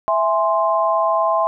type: chord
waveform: sine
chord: E augmented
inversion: none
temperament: equal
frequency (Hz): 659.3 / 830.6 / 1046.5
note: E5 / G#5 / B#5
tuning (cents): 0 / 0 / 0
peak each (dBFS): -18 / -22 / -18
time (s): 0.08-1.47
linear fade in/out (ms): 0
effects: none